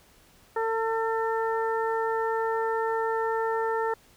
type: harmonic tone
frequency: 449.5 Hz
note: A4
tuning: 37 cents sharp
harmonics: 1 / 2 / 3 / 4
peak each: -27 / -29 / -34 / -36 dBFS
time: 0.56-3.94 s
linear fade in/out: 5 ms
effects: pink hiss -58 dBFS RMS until 4.16 s